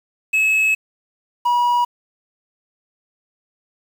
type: tone pair in turn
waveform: triangle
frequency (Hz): 2581 / 966.8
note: E7 / B5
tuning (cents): -37 / -37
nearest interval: octave + perfect fourth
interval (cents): 1700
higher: first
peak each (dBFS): -12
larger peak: neither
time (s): 0.33-0.75 / 1.45-1.85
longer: first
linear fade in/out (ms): 10
effects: 7-bit